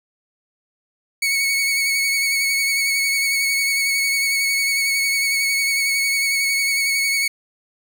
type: tone with vibrato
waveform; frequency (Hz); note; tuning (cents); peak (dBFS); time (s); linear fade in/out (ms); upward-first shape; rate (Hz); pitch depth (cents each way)
sawtooth; 2217; C#7; 0; -14; 1.22-7.28; 5; sine; 11; 23
effects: none